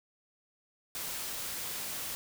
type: noise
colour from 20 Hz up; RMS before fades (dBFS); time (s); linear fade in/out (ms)
white; -38; 0.95-2.15; 0
effects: none